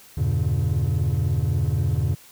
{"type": "chord", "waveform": "triangle", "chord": "E diminished seventh", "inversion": "none", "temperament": "just", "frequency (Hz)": [82.41, 98.89, 118.67, 142.4], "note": ["E2", "G2", "Bb2", "Db3"], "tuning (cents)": [0, 16, 31, 47], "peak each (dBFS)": -22, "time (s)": [0.17, 2.15], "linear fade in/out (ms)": 10, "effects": ["tanh soft clip ceiling -13 dBFS", "white hiss -49 dBFS RMS until 2.31 s"]}